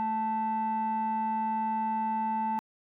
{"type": "tone pair together", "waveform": "sine", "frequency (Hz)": [219.8, 880], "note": ["A3", "A5"], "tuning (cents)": [-2, 0], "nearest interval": "2 octaves", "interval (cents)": 2402, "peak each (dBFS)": [-32, -26], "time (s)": [0, 2.59], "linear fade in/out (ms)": 0, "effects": ["tanh soft clip ceiling -24 dBFS"]}